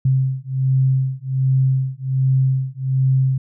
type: beating tone pair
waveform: sine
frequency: 131.5 / 132.8 Hz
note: C3 / C3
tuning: +9 / +26 cents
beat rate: 1.3 Hz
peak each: -18 dBFS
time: 0.05-3.38 s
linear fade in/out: 5 ms
effects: none